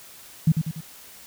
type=tone with echo; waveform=sine; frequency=159.3 Hz; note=D#3; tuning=41 cents sharp; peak=-13 dBFS; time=0.47-0.52 s; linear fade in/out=5 ms; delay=96 ms; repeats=3; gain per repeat=-6 dB; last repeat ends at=0.808 s; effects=white hiss -46 dBFS RMS until 1.26 s